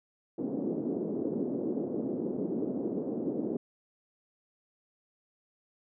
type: band-pass noise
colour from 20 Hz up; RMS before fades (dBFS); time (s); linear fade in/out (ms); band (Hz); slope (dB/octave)
pink; -33; 0.38-3.57; 5; 220 to 430; 24
effects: none